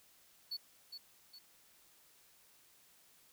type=tone with echo; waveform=triangle; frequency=4435 Hz; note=C#8; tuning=in tune; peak=-37 dBFS; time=0.51-0.57 s; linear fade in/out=10 ms; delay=410 ms; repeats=2; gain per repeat=-7 dB; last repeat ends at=1.39 s; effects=white hiss -66 dBFS RMS until 3.32 s